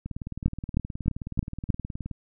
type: two click trains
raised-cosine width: 5 ms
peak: -21 / -9 dBFS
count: 40 / 5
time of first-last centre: 0.06-2.113 / 0.46-1.702 s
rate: 19 / 3.22 Hz
effects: none